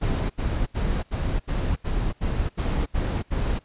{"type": "noise bursts", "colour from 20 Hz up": "brown", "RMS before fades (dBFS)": -24, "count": 10, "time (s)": [0.01, 3.594], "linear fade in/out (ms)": 20, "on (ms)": 290, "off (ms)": 76, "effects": ["pink hiss -59 dBFS RMS until 3.64 s", "resampled to 8000 Hz"]}